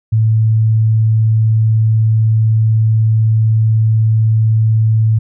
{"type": "tone", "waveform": "sine", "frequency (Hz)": 110.5, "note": "A2", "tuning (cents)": 8, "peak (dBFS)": -8, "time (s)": [0.12, 5.19], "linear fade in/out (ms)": 10, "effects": []}